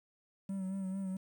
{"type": "tone with vibrato", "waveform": "triangle", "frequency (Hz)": 191.3, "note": "G3", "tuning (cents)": -42, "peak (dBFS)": -33, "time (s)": [0.49, 1.17], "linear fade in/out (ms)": 5, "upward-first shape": "sine", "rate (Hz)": 4.5, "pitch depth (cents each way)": 40, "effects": ["10-bit"]}